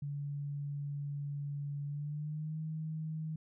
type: tone with pitch glide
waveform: sine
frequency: 143.4 to 157.28 Hz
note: D3 to D#3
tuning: -41 to +19 cents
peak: -36 dBFS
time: 0.02-3.36 s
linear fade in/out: 5 ms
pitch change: +160 cents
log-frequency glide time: 1.85-2.59 s
effects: none